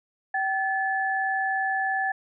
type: tone pair together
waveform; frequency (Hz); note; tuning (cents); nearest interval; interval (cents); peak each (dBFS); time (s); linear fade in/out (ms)
sine; 770 / 1728.6; G5 / A6; -31 / -31; octave + major second; 1400; -26; 0.34-2.12; 5
effects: none